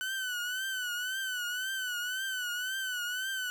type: tone with vibrato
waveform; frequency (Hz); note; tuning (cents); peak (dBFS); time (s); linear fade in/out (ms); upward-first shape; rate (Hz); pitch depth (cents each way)
30% pulse; 1500; F#6; +23; -30; 0.01-3.5; 0; triangle; 1.9; 88
effects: none